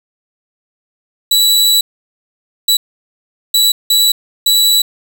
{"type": "tone bursts at uneven times", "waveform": "sawtooth", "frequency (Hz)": 3936, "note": "B7", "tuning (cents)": -7, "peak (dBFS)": -5, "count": 5, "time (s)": [[1.31, 1.81], [2.68, 2.77], [3.54, 3.72], [3.9, 4.12], [4.46, 4.82]], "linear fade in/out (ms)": 5, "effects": []}